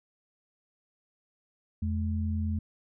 sine tone pair together, 85.08 / 214.4 Hz, F2 / A3, -45 / -45 cents, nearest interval octave + major third, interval 1600 cents, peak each -28 / -33 dBFS, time 1.82-2.59 s, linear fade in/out 5 ms, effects none

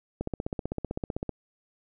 click train, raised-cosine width 2 ms, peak -17 dBFS, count 18, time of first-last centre 0.21-1.293 s, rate 15.7 Hz, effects none

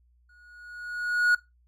triangle tone with exponential growth, 1452 Hz, F#6, 33 cents flat, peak -15 dBFS, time 0.29-1.35 s, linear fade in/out 5 ms, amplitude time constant 230 ms, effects noise-tail reverb RT60 0.2 s tail -19 dB re dry + added 60 Hz sine -60 dBFS peak until 1.67 s

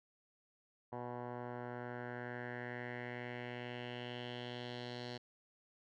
10% pulse tone with low-pass filter sweep, 122.2 Hz, B2, 18 cents flat, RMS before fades -45 dBFS, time 0.92-5.18 s, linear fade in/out 10 ms, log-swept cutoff 1000 to 4300 Hz, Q 3.5, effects none

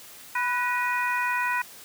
harmonic tone with a mistuned harmonic, 493.9 Hz, B4, in tune, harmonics 2 / 3 / 4 / 5, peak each -27 / -29 / -30 / -31 dBFS, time 0.35-1.62 s, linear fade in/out 5 ms, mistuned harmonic 4, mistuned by -56 cents, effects white hiss -46 dBFS RMS until 1.84 s + high-pass 80 Hz 12 dB/octave

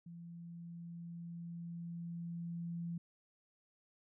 sine tone with level ramp, 170 Hz, F3, 46 cents flat, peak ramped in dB -48 to -38 dBFS, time 0.06-2.98 s, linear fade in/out 5 ms, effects none

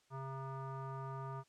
square tone with low-pass filter, 134.3 Hz, C3, 46 cents sharp, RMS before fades -44 dBFS, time 0.1-1.44 s, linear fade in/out 50 ms, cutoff 1100 Hz, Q 8.9, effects white hiss -73 dBFS RMS until 1.48 s + low-pass 7000 Hz 12 dB/octave

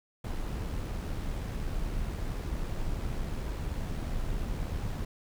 brown noise with amplitude modulation, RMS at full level -32 dBFS, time 0.24-5.05 s, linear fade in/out 5 ms, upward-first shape sine, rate 76.6 Hz, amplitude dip 30%, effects none

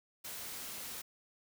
white noise, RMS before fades -44 dBFS, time 0.24-1.02 s, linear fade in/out 10 ms, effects none

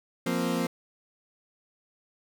30% pulse chord, F suspended fourth, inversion none, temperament equal, 174.61 / 233.1 / 261.6 Hz, F3 / Bb3 / C4, 0 / 0 / 0 cents, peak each -28 dBFS, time 0.26-0.67 s, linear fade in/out 5 ms, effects none

